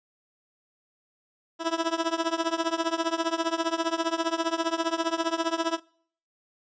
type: tone with tremolo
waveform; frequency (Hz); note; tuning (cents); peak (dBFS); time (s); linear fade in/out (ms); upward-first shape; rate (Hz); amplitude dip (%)
15% pulse; 329.6; E4; 0; -15; 1.59-5.8; 50; triangle; 15; 95
effects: noise-tail reverb RT60 0.6 s tail -26 dB re dry + resampled to 16000 Hz